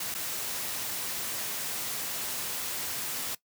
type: noise with dropouts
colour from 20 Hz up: white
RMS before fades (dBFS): -34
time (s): 0-3.35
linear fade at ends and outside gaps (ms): 5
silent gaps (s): 0.143-0.148
effects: noise-tail reverb RT60 0.1 s tail -18 dB re dry + high-pass 80 Hz 12 dB/octave